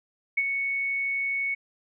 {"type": "tone with ADSR envelope", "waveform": "sine", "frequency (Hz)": 2217, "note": "C#7", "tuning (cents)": 0, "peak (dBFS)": -19, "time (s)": [0.37, 1.55], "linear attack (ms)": 9, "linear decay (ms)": 43, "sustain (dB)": -6, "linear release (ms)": 13, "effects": []}